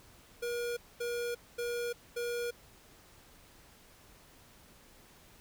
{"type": "tone bursts", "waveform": "square", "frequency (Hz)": 477.7, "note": "A#4", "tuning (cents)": 42, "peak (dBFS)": -34, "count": 4, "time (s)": [0.42, 2.51], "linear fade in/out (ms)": 10, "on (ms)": 350, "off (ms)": 230, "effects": ["pink hiss -59 dBFS RMS until 5.4 s"]}